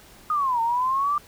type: linear two-way sweep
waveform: sine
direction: down then up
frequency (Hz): 1256 to 903 to 1192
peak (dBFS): -20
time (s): 0.3-1.18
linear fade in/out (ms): 2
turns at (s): 0.61
effects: pink hiss -50 dBFS RMS until 1.27 s